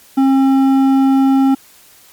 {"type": "tone with hard clipping", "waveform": "sine", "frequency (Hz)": 269, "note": "C4", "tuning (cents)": 48, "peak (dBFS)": -10, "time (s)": [0.17, 1.55], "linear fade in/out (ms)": 10, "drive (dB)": 8, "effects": ["white hiss -45 dBFS RMS until 2.12 s", "MP3 96 kbps"]}